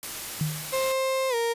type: noise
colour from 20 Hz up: white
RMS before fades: -35 dBFS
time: 0.03-0.92 s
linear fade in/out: 0 ms
type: tone with exponential decay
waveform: sine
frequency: 153.7 Hz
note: D#3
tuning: 21 cents flat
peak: -21 dBFS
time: 0.41-0.84 s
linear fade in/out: 2 ms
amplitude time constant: 93 ms
type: tone with pitch glide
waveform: 35% pulse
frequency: 528 to 465 Hz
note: C5 to A#4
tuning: +16 to -4 cents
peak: -22 dBFS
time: 0.72-1.54 s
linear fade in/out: 20 ms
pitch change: -220 cents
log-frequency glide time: 1.29-1.35 s
effects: resampled to 32000 Hz